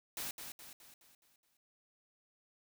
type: noise with echo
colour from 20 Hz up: white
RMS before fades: -41 dBFS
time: 0.17-0.31 s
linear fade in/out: 2 ms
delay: 210 ms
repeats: 6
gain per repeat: -6 dB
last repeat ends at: 1.57 s
effects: none